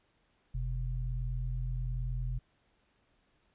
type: tone pair together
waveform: sine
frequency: 44.53 / 125.7 Hz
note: F1 / B2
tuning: +34 / +31 cents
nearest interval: octave + tritone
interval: 1797 cents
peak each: -33 / -36 dBFS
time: 0.54-2.39 s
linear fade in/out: 10 ms
effects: pink hiss -72 dBFS RMS until 3.54 s + resampled to 8000 Hz